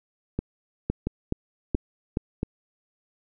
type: two click trains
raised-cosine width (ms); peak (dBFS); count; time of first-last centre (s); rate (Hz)
3; -11 / -13; 4 / 4; 0.9-2.171 / 0.39-2.431; 2.36 / 1.47
effects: none